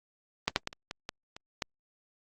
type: clicks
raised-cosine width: 0.2 ms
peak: -8 / -7 / -14 / -26 / -19 / -18 / -26 / -13 dBFS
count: 8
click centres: 0.48 / 0.561 / 0.674 / 0.729 / 0.911 / 1.091 / 1.365 / 1.622 s
effects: Opus 24 kbps